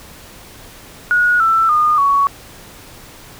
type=tone with pitch steps; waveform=sine; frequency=1451 / 1330.6 / 1220.1 / 1118.9 Hz; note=F#6 / E6 / D#6 / C#6; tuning=-34 / +16 / -34 / +16 cents; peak=-10 dBFS; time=1.11-2.27 s; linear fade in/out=0 ms; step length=290 ms; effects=pink hiss -39 dBFS RMS until 3.39 s